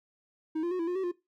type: tone with pitch steps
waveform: triangle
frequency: 315.6 / 345.8 / 366.1 / 332.8 / 356.5 / 380.7 / 352.4 Hz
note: D#4 / F4 / F#4 / E4 / F4 / F#4 / F4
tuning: +25 / -17 / -18 / +17 / +36 / +49 / +16 cents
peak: -26 dBFS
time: 0.55-1.117 s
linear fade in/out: 10 ms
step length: 81 ms
effects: noise-tail reverb RT60 0.2 s tail -17 dB re dry